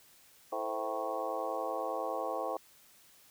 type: harmonic tone with a mistuned harmonic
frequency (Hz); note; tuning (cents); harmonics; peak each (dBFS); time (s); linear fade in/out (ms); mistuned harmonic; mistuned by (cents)
110; A2; 0; 3 / 4 / 5 / 6 / 7 / 8 / 9 / 10; -45 / -42 / -38 / -40 / -39 / -46 / -46 / -41; 0.52-2.57; 5; 5; -92
effects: white hiss -61 dBFS RMS until 3.3 s